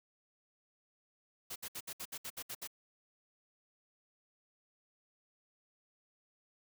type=noise bursts; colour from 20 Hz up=white; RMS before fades=-43 dBFS; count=10; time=1.5-2.675 s; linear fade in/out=10 ms; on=59 ms; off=65 ms; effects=none